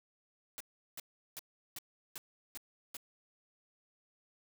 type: noise bursts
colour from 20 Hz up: white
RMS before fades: -44 dBFS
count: 7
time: 0.58-2.968 s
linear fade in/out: 0 ms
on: 24 ms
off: 370 ms
effects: none